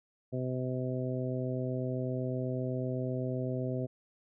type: harmonic tone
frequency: 127.9 Hz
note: C3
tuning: 39 cents flat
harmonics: 1 / 2 / 3 / 4 / 5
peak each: -34 / -37 / -39 / -40 / -41 dBFS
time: 0.32-3.87 s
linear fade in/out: 20 ms
effects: none